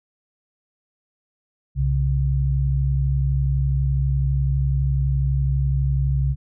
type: tone pair together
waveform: sine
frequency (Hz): 64.37 / 136.4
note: C2 / C#3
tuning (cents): -28 / -28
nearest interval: octave + minor second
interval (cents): 1300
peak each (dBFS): -20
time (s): 1.75-6.36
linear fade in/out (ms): 50
effects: none